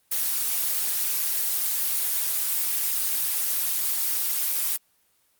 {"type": "noise", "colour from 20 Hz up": "blue", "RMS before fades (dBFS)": -25, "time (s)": [0.11, 4.77], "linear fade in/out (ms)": 10, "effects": ["white hiss -66 dBFS RMS until 5.39 s", "Opus 24 kbps"]}